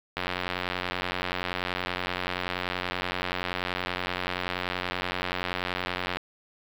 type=click train; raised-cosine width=0.3 ms; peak=-12 dBFS; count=544; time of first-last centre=0.17-6.17 s; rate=90.5 Hz; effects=low-pass 5000 Hz 12 dB/octave + 7-bit